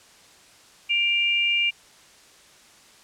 sine tone pair together, 2366 / 2814 Hz, D7 / F7, +12 / +12 cents, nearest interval minor third, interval 300 cents, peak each -22 dBFS, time 0.89-1.71 s, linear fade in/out 20 ms, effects white hiss -52 dBFS RMS until 3.03 s + low-pass 8000 Hz 12 dB/octave

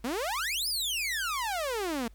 sawtooth exponential two-way sweep, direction up then down, 220 to 5240 to 220 Hz, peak -26 dBFS, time 0.04-2.08 s, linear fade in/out 5 ms, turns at 0.68 s, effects added 50 Hz sine -50 dBFS peak until 2.14 s + pink hiss -67 dBFS RMS until 2.14 s

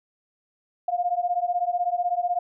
sine beating tone pair, 700 / 716 Hz, F5 / F5, +4 / +43 cents, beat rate 16 Hz, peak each -25 / -25 dBFS, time 0.88-2.39 s, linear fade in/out 5 ms, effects none

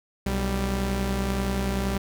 sawtooth tone pair together, 61.82 / 196 Hz, B1 / G3, +2 / 0 cents, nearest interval octave + minor sixth, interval 1998 cents, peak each -23 dBFS, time 0.26-1.98 s, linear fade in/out 5 ms, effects none

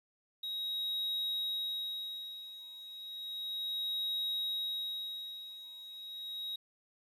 triangle tone with tremolo, 3802 Hz, A#7, 33 cents sharp, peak -31 dBFS, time 0.43-6.56 s, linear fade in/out 5 ms, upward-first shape sine, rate 0.33 Hz, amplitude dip 80%, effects resampled to 32000 Hz + 11-bit

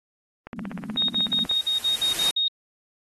click train, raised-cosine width 0.5 ms, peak -21 dBFS, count 18, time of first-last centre 0.47-1.513 s, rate 16.3 Hz
white band-pass noise, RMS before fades -35 dBFS, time 0.53-1.46 s, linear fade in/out 0 ms, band 180 to 240 Hz, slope 48 dB/octave
white noise with exponential growth, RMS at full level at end -27 dBFS, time 0.56-2.31 s, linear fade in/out 0 ms, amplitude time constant 380 ms
sine tone bursts, 3729 Hz, A#7, in tune, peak -20 dBFS, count 9, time 0.97-2.482 s, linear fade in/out 5 ms, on 120 ms, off 54 ms
effects AAC 32 kbps

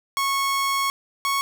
sawtooth tone pair in turn, 1100 / 1105.2 Hz, C#6 / C#6, -14 / -6 cents, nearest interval unison, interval 8 cents, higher second, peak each -17 dBFS, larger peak neither, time 0.17-0.9 / 1.25-1.41 s, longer first, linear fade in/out 0 ms, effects none

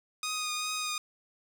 10% pulse tone with vibrato, 1240 Hz, D#6, 6 cents flat, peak -23 dBFS, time 0.23-0.98 s, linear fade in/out 2 ms, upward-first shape triangle, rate 2.5 Hz, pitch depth 21 cents each way, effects none

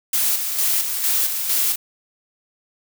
blue noise with tremolo, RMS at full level -19 dBFS, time 0.13-1.76 s, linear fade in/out 5 ms, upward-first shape square, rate 2.2 Hz, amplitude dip 45%, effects none

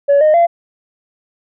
sine tone with pitch steps, 566 / 615 / 684 Hz, C#5 / D#5 / F5, +36 / -20 / -36 cents, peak -5 dBFS, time 0.08-0.47 s, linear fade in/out 20 ms, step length 130 ms, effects tanh soft clip ceiling -5 dBFS

